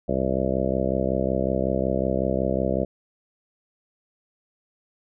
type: harmonic tone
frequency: 65.41 Hz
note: C2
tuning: in tune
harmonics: 1 / 2 / 3 / 4 / 5 / 6 / 7 / 8 / 9 / 10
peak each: -31 / -32 / -28 / -32 / -31 / -31 / -33 / -29 / -28 / -32 dBFS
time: 0.08-2.85 s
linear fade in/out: 10 ms
effects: none